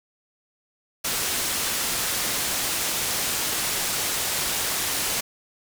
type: low-pass noise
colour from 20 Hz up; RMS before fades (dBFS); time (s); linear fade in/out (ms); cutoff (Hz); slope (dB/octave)
white; -26; 1.04-5.21; 10; 12000; 12
effects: none